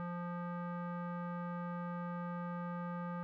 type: tone with low-pass filter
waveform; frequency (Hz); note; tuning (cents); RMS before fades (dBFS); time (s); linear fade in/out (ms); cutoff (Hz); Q
square; 174.61; F3; 0; -41; 0-3.23; 0; 1300; 3
effects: none